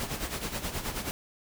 pink noise with tremolo, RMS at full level -32 dBFS, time 0-1.11 s, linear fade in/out 0 ms, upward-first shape sine, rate 9.4 Hz, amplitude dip 65%, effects none

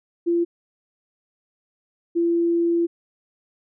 sine tone pair in turn, 342.2 / 339.6 Hz, F4 / F4, -35 / -48 cents, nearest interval unison, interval 13 cents, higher first, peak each -17 dBFS, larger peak neither, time 0.26-0.45 / 2.15-2.87 s, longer second, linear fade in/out 20 ms, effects none

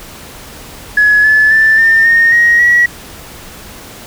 sine tone with pitch steps, 1692 / 1728.6 / 1765.9 / 1804 / 1843 / 1882.8 / 1923.5 Hz, G#6 / A6 / A6 / A6 / A#6 / A#6 / B6, +32 / -31 / +6 / +43 / -20 / +17 / -46 cents, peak -4 dBFS, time 0.97-2.86 s, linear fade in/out 5 ms, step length 270 ms, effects tanh soft clip ceiling 0 dBFS + pink hiss -32 dBFS RMS until 4.06 s

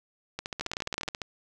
two click trains, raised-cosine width 0.2 ms, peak -16 / -14 dBFS, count 13 / 10, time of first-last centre 0.39-1.218 / 0.61-1.086 s, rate 14.5 / 18.9 Hz, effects none

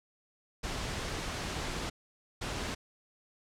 pink noise bursts at uneven times, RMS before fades -36 dBFS, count 2, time 0.63-1.9 / 2.41-2.75 s, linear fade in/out 10 ms, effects low-pass 7000 Hz 12 dB/octave

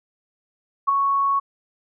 sine tone with ADSR envelope, 1108.7 Hz, C#6, in tune, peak -12 dBFS, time 0.87-1.4 s, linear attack 20 ms, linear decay 7 ms, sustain -5 dB, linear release 15 ms, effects none

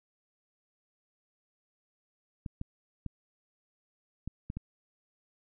clicks, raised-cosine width 5 ms, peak -24 dBFS, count 6, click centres 2.462 / 2.614 / 3.063 / 4.276 / 4.501 / 4.57 s, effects none

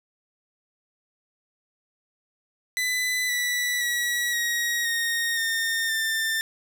sawtooth tone with pitch steps, 2000 / 1963.4 / 1927.4 / 1892.1 / 1857.5 / 1823.4 / 1790.1 Hz, B6 / B6 / B6 / A#6 / A#6 / A#6 / A6, +21 / -11 / -43 / +25 / -7 / -39 / +29 cents, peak -20 dBFS, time 2.77-6.41 s, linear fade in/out 0 ms, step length 520 ms, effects none

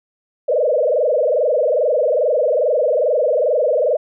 sine tone with frequency modulation, 553 Hz, C#5, 4 cents flat, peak -13 dBFS, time 0.48-3.97 s, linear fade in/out 10 ms, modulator 22.4 Hz, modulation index 3.5, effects none

